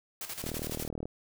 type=noise with tremolo; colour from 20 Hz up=white; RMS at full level=-38 dBFS; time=0.21-0.88 s; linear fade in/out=2 ms; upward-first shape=square; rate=12 Hz; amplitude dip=65%
type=click train; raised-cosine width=2 ms; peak=-23 dBFS; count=25; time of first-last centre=0.44-1.055 s; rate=39 Hz
effects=none